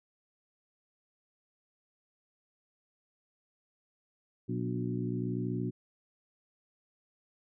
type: harmonic tone with a mistuned harmonic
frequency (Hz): 60.7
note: B1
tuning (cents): -29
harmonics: 2 / 3 / 4 / 5 / 6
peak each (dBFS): -35 / -37 / -38 / -39 / -40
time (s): 4.48-5.71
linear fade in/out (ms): 20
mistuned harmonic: 5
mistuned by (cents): -46
effects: none